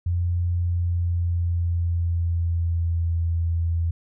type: tone with pitch glide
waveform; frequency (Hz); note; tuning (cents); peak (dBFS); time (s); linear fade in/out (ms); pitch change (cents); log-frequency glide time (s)
sine; 87.31 to 83.8; F2 to E2; 0 to +29; -20; 0.06-3.91; 5; -71; 0.58-3.16
effects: none